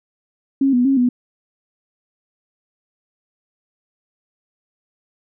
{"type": "tone with pitch steps", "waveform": "sine", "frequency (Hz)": [272.4, 245.9, 271.6, 246.5], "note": ["C#4", "B3", "C#4", "B3"], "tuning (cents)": [-30, -7, -35, -3], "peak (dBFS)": -12, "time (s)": [0.61, 1.09], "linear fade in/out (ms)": 5, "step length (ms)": 120, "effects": []}